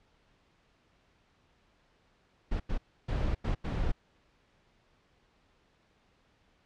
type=noise bursts at uneven times; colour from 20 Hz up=brown; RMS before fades=-30 dBFS; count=5; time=2.51-2.6 / 2.69-2.78 / 3.08-3.35 / 3.44-3.55 / 3.64-3.92 s; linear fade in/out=10 ms; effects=pink hiss -68 dBFS RMS until 6.65 s + low-pass 4000 Hz 12 dB/octave